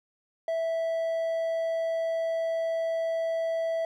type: tone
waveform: triangle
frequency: 657 Hz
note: E5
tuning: 6 cents flat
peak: -24 dBFS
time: 0.48-3.85 s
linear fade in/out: 2 ms
effects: none